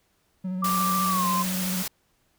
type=tone with vibrato; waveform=triangle; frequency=185 Hz; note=F#3; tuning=in tune; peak=-25 dBFS; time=0.44-1.83 s; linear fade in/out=10 ms; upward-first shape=square; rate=14 Hz; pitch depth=22 cents each way
type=tone with pitch glide; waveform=sine; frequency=1174.7 to 1040.5 Hz; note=D6 to C6; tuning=0 to -10 cents; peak=-23 dBFS; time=0.62-1.43 s; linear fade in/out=10 ms; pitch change=-210 cents; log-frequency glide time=1.07-1.28 s
type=noise; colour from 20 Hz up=white; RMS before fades=-31 dBFS; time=0.64-1.88 s; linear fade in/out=5 ms
effects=pink hiss -68 dBFS RMS until 2.38 s